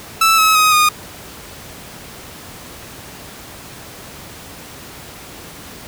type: tone with pitch steps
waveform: sawtooth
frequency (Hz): 1318.5 / 1287.6 / 1257.5 / 1228.1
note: E6 / E6 / D#6 / D#6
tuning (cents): 0 / -41 / +18 / -23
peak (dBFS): -6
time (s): 0.21-0.89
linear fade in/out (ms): 5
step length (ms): 170
effects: pink hiss -35 dBFS RMS until 5.87 s + high-pass 60 Hz 12 dB/octave